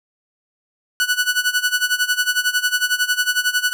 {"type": "tone with tremolo", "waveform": "sawtooth", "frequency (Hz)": 1480, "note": "F#6", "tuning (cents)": 0, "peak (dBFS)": -10, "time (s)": [1, 3.73], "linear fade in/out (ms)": 0, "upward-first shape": "sine", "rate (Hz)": 11, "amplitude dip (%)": 85, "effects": []}